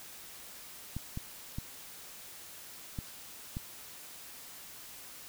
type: clicks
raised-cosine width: 5 ms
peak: -24 dBFS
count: 5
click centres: 0.966 / 1.174 / 1.585 / 2.988 / 3.569 s
effects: white hiss -49 dBFS RMS until 5.28 s